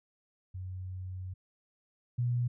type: tone pair in turn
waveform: sine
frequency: 92.5 / 121.56 Hz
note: F#2 / B2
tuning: 0 / -27 cents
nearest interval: perfect fourth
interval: 473 cents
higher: second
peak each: -37 / -27 dBFS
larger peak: second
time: 0.54-1.34 / 2.18-2.48 s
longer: first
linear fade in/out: 10 ms
effects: none